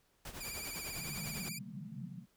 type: noise with tremolo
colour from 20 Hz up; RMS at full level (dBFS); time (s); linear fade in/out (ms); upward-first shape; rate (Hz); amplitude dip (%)
pink; -44; 0.25-1.49; 2; triangle; 10; 75
type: tone with vibrato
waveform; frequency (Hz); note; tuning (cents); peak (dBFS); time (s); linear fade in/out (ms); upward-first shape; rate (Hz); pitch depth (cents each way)
10% pulse; 2358; D7; +6; -33; 0.4-1.59; 10; sine; 18; 65
type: band-pass noise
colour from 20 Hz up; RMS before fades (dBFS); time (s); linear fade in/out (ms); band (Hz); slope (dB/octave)
pink; -46; 0.95-2.26; 50; 130 to 230; 96
effects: pink hiss -73 dBFS RMS until 2.36 s